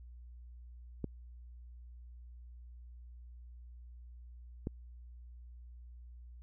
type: clicks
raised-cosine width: 3 ms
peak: -23 dBFS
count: 2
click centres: 1.043 / 4.671 s
effects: added 60 Hz sine -49 dBFS peak until 6.42 s